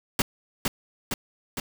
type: noise with echo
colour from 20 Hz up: pink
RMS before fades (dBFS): -22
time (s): 0.19-0.22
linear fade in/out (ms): 2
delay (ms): 460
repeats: 3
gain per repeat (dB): -3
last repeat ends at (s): 1.6
effects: none